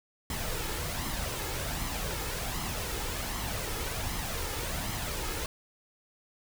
pink noise with flanger, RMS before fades -34 dBFS, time 0.3-5.46 s, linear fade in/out 2 ms, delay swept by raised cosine 0.96 to 2.36 ms, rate 1.3 Hz, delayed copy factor +0.5, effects none

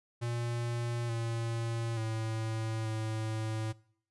square tone with pitch steps, 118.7 / 115.5 / 111.2 / 110 Hz, A#2 / A#2 / A2 / A2, +32 / -16 / +19 / 0 cents, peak -33 dBFS, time 0.21-3.73 s, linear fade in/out 20 ms, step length 880 ms, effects noise-tail reverb RT60 0.6 s tail -22 dB re dry + resampled to 24000 Hz

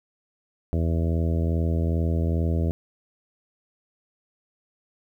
harmonic tone, 82.41 Hz, E2, in tune, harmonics 1 / 2 / 3 / 4 / 5 / 6 / 7 / 8, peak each -22 / -28 / -32 / -34 / -36 / -38 / -39 / -40 dBFS, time 0.73-2.71 s, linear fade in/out 0 ms, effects 10-bit

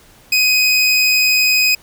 25% pulse tone, 2508 Hz, D#7, 13 cents sharp, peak -7 dBFS, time 0.32-1.75 s, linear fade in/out 5 ms, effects pink hiss -47 dBFS RMS until 1.82 s

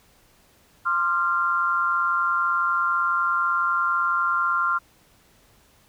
sine tone cluster, 1052 / 1204 / 1382 Hz, C6 / D6 / F6, +9 / +43 / -19 cents, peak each -26 / -29 / -21 dBFS, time 0.85-4.79 s, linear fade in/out 20 ms, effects pink hiss -58 dBFS RMS until 5.88 s

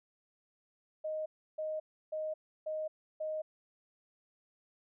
sine tone bursts, 622.3 Hz, D#5, in tune, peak -34 dBFS, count 5, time 1.04-3.42 s, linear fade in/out 10 ms, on 220 ms, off 320 ms, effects none

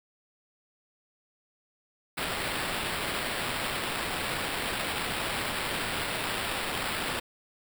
violet noise with sample-and-hold, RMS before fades -32 dBFS, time 2.17-7.2 s, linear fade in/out 10 ms, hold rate 6300 Hz, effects none

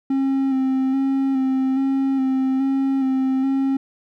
triangle tone with vibrato, 266.8 Hz, C4, 34 cents sharp, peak -15 dBFS, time 0.1-3.77 s, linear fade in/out 5 ms, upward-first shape square, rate 1.2 Hz, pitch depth 21 cents each way, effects none

